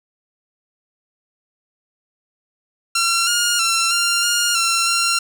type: tone with pitch steps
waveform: 10% pulse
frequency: 1365 / 1421 / 1352 / 1389 / 1416 / 1357 / 1373 Hz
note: F6 / F6 / E6 / F6 / F6 / E6 / F6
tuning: -40 / +30 / +43 / -10 / +23 / +50 / -30 cents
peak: -7 dBFS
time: 2.95-5.19 s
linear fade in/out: 5 ms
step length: 320 ms
effects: none